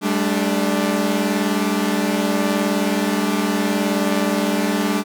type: chord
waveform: sawtooth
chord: G suspended second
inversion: none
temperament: equal with one note detuned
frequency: 196 / 215.2 / 293.7 Hz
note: G3 / A3 / D4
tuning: 0 / -38 / 0 cents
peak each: -18 dBFS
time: 0.01-5.04 s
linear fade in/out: 50 ms
effects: none